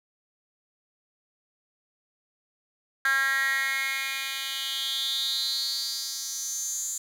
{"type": "tone with high-pass filter sweep", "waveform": "10% pulse", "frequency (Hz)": 270, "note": "C#4", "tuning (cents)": -45, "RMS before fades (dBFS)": -29, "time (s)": [3.05, 6.98], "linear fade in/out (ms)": 2, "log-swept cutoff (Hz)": [1600, 7300], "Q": 6.7, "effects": []}